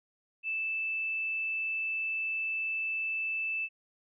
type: tone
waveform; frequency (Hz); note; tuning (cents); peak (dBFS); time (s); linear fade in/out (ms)
sine; 2637; E7; 0; -30; 0.43-3.69; 50
effects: none